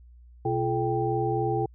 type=tone cluster; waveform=sine; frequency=124.5 / 344.9 / 428.6 / 786 Hz; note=B2 / F4 / A4 / G5; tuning=+14 / -22 / -45 / +4 cents; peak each=-29 dBFS; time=0.45-1.66 s; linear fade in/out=5 ms; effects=added 60 Hz sine -48 dBFS peak until 1.74 s